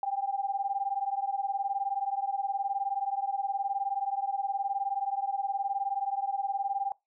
sine beating tone pair, 784 / 803 Hz, G5 / G5, 0 / +41 cents, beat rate 19 Hz, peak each -31 / -32 dBFS, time 0.03-6.92 s, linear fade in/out 2 ms, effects noise-tail reverb RT60 0.2 s tail -23 dB re dry

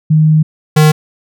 sine / square tone pair in turn, 155.56 / 153.6 Hz, D#3 / D#3, 0 / -22 cents, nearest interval unison, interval 22 cents, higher first, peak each -5 dBFS, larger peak neither, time 0.1-0.43 / 0.76-0.92 s, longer first, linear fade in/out 10 ms, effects none

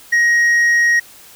sine tone with tanh clipping, 1884 Hz, A#6, 18 cents sharp, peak -11 dBFS, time 0.12-1 s, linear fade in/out 10 ms, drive 4 dB, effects white hiss -42 dBFS RMS until 1.35 s

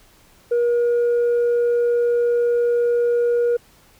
sine tone, 477.2 Hz, A#4, 41 cents sharp, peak -13 dBFS, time 0.51-3.57 s, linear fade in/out 10 ms, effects tanh soft clip ceiling -14 dBFS + pink hiss -53 dBFS RMS until 3.99 s

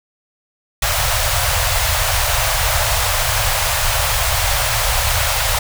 pink band-stop noise, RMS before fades -17 dBFS, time 0.82-5.59 s, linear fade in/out 5 ms, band 120 to 550 Hz, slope 48 dB/octave, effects none

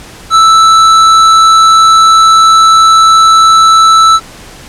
sine tone with hard clipping, 1318.5 Hz, E6, in tune, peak -3 dBFS, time 0.3-4.2 s, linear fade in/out 50 ms, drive 11 dB, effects pink hiss -31 dBFS RMS until 4.68 s + low-pass 10000 Hz 12 dB/octave

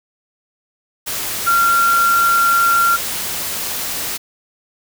sine tone in noise, 1378 Hz, F6, 24 cents flat, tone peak -11 dBFS, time 1.46-2.97 s, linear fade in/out 20 ms, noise white, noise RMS -23 dBFS, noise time 1.06-4.18 s, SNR +9 dB, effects none

